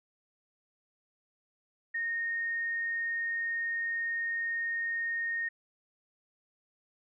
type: tone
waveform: sine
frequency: 1849 Hz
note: A#6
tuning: 15 cents flat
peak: -30 dBFS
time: 1.94-5.49 s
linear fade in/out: 10 ms
effects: none